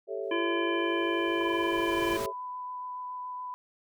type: chord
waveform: sine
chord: A dominant seventh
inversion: third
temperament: equal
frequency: 392 / 440 / 554.4 / 659.3 Hz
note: G4 / A4 / C#5 / E5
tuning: 0 / 0 / 0 / 0 cents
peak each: -36 / -36 / -38 / -39 dBFS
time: 0.07-2.33 s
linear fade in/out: 50 ms
type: noise with exponential growth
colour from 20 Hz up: pink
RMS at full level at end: -37 dBFS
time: 0.23-2.26 s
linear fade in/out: 0 ms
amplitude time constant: 440 ms
type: harmonic tone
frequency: 339.7 Hz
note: F4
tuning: 48 cents flat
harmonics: 1 / 3 / 5 / 7 / 9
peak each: -29 / -34 / -36 / -37 / -39 dBFS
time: 0.31-2.17 s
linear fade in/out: 5 ms
type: tone with vibrato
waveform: sine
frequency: 998 Hz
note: B5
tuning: 18 cents sharp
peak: -35 dBFS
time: 1.41-3.54 s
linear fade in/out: 0 ms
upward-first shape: sine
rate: 7.1 Hz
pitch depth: 8 cents each way
effects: none